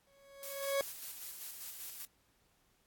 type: tone with exponential growth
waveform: 40% pulse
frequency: 554.4 Hz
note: C#5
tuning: in tune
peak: -28 dBFS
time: 0.07-0.81 s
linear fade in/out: 1 ms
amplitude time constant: 160 ms
type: noise with tremolo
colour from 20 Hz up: blue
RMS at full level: -44 dBFS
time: 0.43-2.05 s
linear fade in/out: 0 ms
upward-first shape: square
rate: 5.1 Hz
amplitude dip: 35%
effects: pink hiss -73 dBFS RMS until 2.86 s + AAC 64 kbps